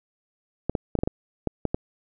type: clicks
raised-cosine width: 2 ms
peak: -10 dBFS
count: 9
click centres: 0.696 / 0.752 / 0.953 / 0.989 / 1.035 / 1.075 / 1.473 / 1.653 / 1.745 s
effects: none